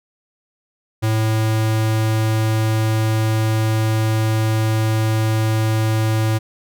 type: tone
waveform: square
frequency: 110 Hz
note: A2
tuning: in tune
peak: -16 dBFS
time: 1.02-6.39 s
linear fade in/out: 20 ms
effects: none